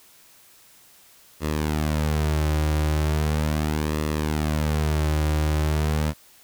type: tone with flanger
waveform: sawtooth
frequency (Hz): 76.4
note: D#2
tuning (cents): -31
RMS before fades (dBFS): -23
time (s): 1.4-6.14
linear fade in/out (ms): 50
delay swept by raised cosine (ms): 1.3 to 4.6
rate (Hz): 0.38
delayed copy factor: -0.55
effects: white hiss -53 dBFS RMS until 6.43 s